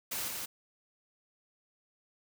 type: noise with echo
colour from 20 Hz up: white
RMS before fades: -36 dBFS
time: 0.11-0.29 s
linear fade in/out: 10 ms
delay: 170 ms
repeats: 1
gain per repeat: -3 dB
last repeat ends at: 0.46 s
effects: none